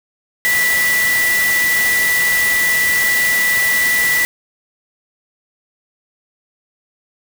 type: tone in noise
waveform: sine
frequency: 1966 Hz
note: B6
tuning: 8 cents flat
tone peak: -13 dBFS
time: 0.45-4.25 s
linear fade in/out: 0 ms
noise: white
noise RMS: -21 dBFS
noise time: 0.45-4.25 s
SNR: +5 dB
effects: none

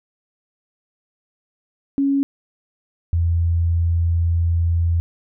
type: tone pair in turn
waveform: sine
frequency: 277.2 / 84.44 Hz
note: C#4 / E2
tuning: 0 / +42 cents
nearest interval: octave + major sixth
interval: 2058 cents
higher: first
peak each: -15 / -15 dBFS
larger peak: neither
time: 1.98-2.23 / 3.13-5 s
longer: second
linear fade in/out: 0 ms
effects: none

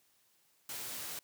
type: noise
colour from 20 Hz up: white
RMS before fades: -42 dBFS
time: 0.69-1.19 s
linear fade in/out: 2 ms
effects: white hiss -71 dBFS RMS until 1.23 s + high-pass 80 Hz 12 dB/octave

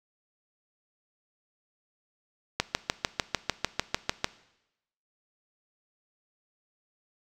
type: click train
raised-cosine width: 0.2 ms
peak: -6 dBFS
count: 12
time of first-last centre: 2.6-4.244 s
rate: 6.69 Hz
effects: noise-tail reverb RT60 0.9 s tail -18 dB re dry

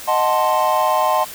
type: chord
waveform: triangle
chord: D# diminished seventh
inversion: none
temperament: equal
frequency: 622.3 / 740 / 880 / 1046.5 Hz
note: D#5 / F#5 / A5 / C6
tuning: 0 / 0 / 0 / 0 cents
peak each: -18 / -19 / -18 / -17 dBFS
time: 0.07-1.25 s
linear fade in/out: 20 ms
effects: white hiss -34 dBFS RMS until 1.34 s

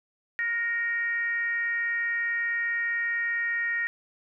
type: tone with frequency modulation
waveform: sine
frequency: 1864.7 Hz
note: A#6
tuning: in tune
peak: -25 dBFS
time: 0.39-3.87 s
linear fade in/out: 0 ms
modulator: 446 Hz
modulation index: 0.44
effects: none

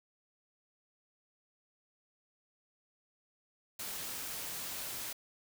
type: noise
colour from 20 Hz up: white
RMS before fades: -41 dBFS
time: 3.79-5.13 s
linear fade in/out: 5 ms
effects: none

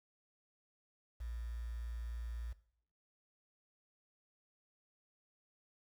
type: tone with quantisation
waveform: sine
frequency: 58.27 Hz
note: A#1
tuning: in tune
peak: -40 dBFS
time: 1.2-2.53 s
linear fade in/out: 10 ms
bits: 10
effects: noise-tail reverb RT60 0.6 s tail -17 dB re dry

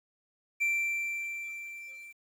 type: tone with level ramp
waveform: triangle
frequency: 2349 Hz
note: D7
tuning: in tune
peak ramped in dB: -23 to -44 dBFS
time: 0.6-2.13 s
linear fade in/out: 20 ms
effects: 10-bit

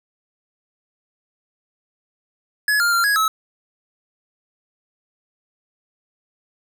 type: tone with pitch steps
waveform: square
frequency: 1694 / 1403 / 1381 / 1662 / 1294 Hz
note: G#6 / F6 / F6 / G#6 / E6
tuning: +34 / +8 / -20 / +1 / -32 cents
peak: -16 dBFS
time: 2.68-3.28 s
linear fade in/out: 2 ms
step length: 120 ms
effects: none

